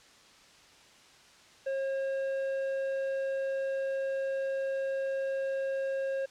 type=tone with tanh clipping; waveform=sine; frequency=540 Hz; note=C#5; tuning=45 cents flat; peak=-31 dBFS; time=1.66-6.26 s; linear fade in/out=10 ms; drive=8 dB; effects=white hiss -57 dBFS RMS until 6.3 s + low-pass 6000 Hz 12 dB/octave